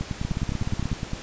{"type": "two click trains", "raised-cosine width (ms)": 5, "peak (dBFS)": [-15, -14], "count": [12, 12], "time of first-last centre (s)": [[0.01, 1.134], [0.25, 0.917]], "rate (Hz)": [9.79, 16.5], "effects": ["pink hiss -39 dBFS RMS until 1.22 s", "resampled to 16000 Hz"]}